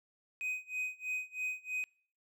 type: tone with tremolo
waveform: triangle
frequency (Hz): 2507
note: D#7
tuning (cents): +12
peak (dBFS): -31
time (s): 0.41-1.84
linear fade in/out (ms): 0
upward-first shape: sine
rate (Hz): 3.1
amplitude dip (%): 95
effects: noise-tail reverb RT60 0.5 s tail -26 dB re dry